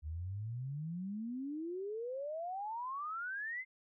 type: exponential sweep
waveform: sine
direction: up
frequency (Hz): 73.42 to 2105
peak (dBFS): -38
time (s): 0.02-3.65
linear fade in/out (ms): 50
effects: none